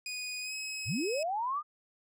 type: tone with pitch glide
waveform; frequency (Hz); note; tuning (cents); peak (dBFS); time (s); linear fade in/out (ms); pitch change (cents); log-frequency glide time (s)
20% pulse; 2480 to 2557; D#7 to D#7; -6 to +47; -31; 0.06-1.23; 2; +53; 0.41-0.54
type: linear sweep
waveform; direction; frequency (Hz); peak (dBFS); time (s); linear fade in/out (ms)
sine; up; 66.9 to 1245; -30; 0.85-1.63; 50
effects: none